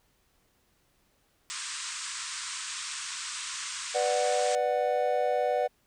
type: band-pass noise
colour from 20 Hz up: white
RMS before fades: -37 dBFS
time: 1.5-4.55 s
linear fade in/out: 0 ms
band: 970 to 8900 Hz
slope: 96 dB/octave
type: chord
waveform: triangle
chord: B minor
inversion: none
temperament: just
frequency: 493.9 / 592.7 / 740.8 Hz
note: B4 / D5 / F#5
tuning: 0 / +16 / +2 cents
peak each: -27 dBFS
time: 3.94-5.68 s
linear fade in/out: 20 ms
effects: pink hiss -69 dBFS RMS until 5.86 s